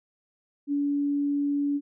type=tone; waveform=sine; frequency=285.9 Hz; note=D4; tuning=46 cents flat; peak=-23 dBFS; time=0.67-1.81 s; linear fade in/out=50 ms; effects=none